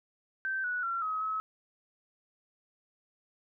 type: tone with pitch steps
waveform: sine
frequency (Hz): 1553 / 1471 / 1364 / 1272 / 1287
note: G6 / F#6 / F6 / D#6 / E6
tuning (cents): -17 / -11 / -41 / +38 / -42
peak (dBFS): -30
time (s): 0.45-1.4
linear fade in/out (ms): 0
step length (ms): 190
effects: none